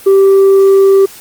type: tone with tanh clipping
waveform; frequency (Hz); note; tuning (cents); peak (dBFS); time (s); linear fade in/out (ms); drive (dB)
sine; 390; G4; -9; -4; 0.06-1.06; 10; 2
effects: white hiss -34 dBFS RMS until 1.2 s + Opus 24 kbps

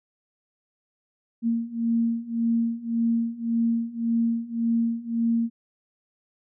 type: beating tone pair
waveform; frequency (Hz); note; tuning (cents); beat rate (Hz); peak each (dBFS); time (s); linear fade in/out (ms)
sine; 230 / 231.8; A#3 / A#3; -23 / -10; 1.8; -26 / -24; 1.42-5.5; 50
effects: none

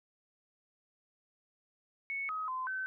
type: tone with pitch steps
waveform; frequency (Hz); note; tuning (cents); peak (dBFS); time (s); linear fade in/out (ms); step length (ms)
sine; 2211 / 1266 / 1030 / 1531; C#7 / D#6 / C6 / G6; -5 / +30 / -28 / -41; -34; 2.1-2.86; 0; 190
effects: none

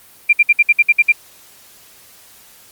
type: tone bursts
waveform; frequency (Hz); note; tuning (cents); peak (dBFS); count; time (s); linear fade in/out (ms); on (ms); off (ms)
sine; 2379; D7; +22; -6; 9; 0.29-1.123; 10; 41; 58
effects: white hiss -45 dBFS RMS until 2.71 s + Opus 32 kbps

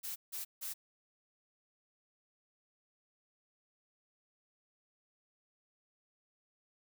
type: noise bursts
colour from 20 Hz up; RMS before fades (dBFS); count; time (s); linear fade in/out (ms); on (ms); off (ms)
blue; -41; 3; 0.03-0.74; 20; 130; 160
effects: none

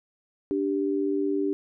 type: tone pair together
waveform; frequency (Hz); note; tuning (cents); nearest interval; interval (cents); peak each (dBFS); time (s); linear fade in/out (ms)
sine; 292.6 / 392; D4 / G4; -6 / 0; perfect fourth; 506; -26; 0.51-1.53; 0
effects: none

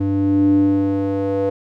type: tone with band-pass filter sweep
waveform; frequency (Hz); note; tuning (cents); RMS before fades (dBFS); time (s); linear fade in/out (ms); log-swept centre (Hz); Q
square; 98.1; G2; +2; -17; 0-1.5; 10; 230 to 470; 4.7
effects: none

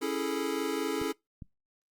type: chord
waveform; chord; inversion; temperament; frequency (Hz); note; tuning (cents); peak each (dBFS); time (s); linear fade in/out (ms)
square; A major seventh; first; equal; 277.2 / 329.6 / 415.3 / 440; C#4 / E4 / G#4 / A4; 0 / 0 / 0 / 0; -36; 0.01-1.13; 20
type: clicks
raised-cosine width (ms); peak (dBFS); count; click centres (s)
5; -30; 2; 1.016 / 1.422
effects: noise-tail reverb RT60 0.2 s tail -25 dB re dry + Opus 48 kbps

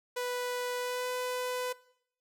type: tone with pitch glide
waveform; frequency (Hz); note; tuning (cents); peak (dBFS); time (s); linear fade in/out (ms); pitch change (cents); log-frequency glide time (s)
sawtooth; 493.9 to 500.2; B4 to B4; 0 to +22; -28; 0.16-1.73; 10; +22; 0.79-1.08
effects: noise-tail reverb RT60 0.7 s tail -21 dB re dry

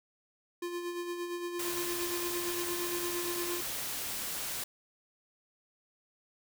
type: tone with tremolo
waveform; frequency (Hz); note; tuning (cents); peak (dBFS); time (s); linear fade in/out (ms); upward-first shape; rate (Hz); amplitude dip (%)
square; 349.2; F4; 0; -34; 0.62-3.61; 5; sine; 8.7; 45
type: noise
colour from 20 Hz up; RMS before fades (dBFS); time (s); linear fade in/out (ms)
white; -37; 1.59-4.64; 5
effects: none

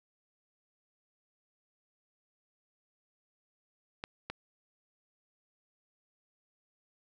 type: clicks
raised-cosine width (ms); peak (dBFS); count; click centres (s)
0.3; -21; 2; 4.039 / 4.3
effects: none

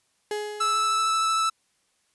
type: tone with exponential decay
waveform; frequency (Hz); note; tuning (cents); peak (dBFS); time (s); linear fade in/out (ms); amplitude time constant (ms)
35% pulse; 419.5; G#4; +17; -24; 0.31-1.46; 2; 250
type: tone with vibrato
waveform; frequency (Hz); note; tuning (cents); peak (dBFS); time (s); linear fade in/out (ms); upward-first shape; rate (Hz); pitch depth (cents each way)
45% pulse; 1315; E6; -5; -21; 0.6-1.5; 10; triangle; 13; 12
effects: white hiss -69 dBFS RMS until 2.14 s + resampled to 24000 Hz

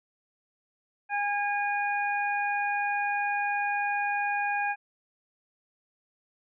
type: harmonic tone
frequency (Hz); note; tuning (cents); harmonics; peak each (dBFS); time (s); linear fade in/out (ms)
817; G#5; -29; 1 / 2 / 3; -28 / -31 / -33; 1.09-4.76; 50
effects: none

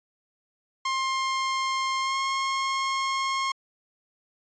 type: tone with pitch glide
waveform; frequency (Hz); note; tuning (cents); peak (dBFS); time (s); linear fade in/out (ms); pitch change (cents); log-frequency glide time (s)
sawtooth; 1061 to 1076.4; C6 to C6; +24 to +49; -21; 0.85-3.52; 5; +25; 2.01-2.17
effects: resampled to 16000 Hz

